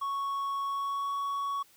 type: tone with pitch glide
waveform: triangle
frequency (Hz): 1108.7 to 1119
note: C#6 to C#6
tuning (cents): 0 to +16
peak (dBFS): -28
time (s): 0.01-1.63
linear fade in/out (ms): 10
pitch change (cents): +16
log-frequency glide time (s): 0.64-1.12
effects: white hiss -61 dBFS RMS until 1.76 s